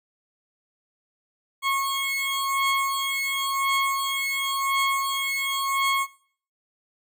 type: beating tone pair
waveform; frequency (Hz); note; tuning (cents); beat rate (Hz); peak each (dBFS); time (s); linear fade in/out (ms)
20% pulse; 1092 / 1092.94; C#6 / C#6; -26 / -25; 0.94; -22; 1.62-6.07; 50
effects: noise-tail reverb RT60 0.5 s tail -18 dB re dry